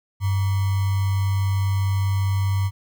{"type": "tone with sample-and-hold", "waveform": "sine", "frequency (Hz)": 97.4, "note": "G2", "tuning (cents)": -11, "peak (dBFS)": -18, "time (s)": [0.2, 2.71], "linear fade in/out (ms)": 50, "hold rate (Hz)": 1050, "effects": []}